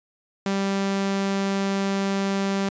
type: tone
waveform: sawtooth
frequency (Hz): 196.2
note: G3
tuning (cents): +2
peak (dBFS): -18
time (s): 0.46-2.69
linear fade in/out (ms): 2
effects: resampled to 16000 Hz